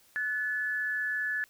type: tone pair together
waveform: sine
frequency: 1487 / 1722 Hz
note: F#6 / A6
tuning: +8 / -38 cents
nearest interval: minor third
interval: 254 cents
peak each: -37 / -29 dBFS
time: 0.16-1.44 s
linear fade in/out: 0 ms
effects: white hiss -62 dBFS RMS until 1.49 s